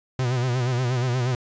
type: tone with vibrato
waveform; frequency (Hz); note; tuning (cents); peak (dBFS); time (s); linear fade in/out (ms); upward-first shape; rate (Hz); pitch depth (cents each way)
45% pulse; 125; B2; +21; -21; 0.19-1.35; 2; sine; 8.4; 79
effects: resampled to 16000 Hz + 9-bit